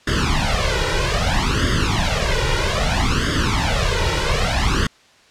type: noise with flanger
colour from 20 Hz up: pink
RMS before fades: -18 dBFS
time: 0.07-4.87 s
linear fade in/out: 5 ms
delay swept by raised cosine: 0.6 to 2.1 ms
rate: 0.62 Hz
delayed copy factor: +1
effects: white hiss -51 dBFS RMS until 5.3 s + low-pass 5000 Hz 12 dB/octave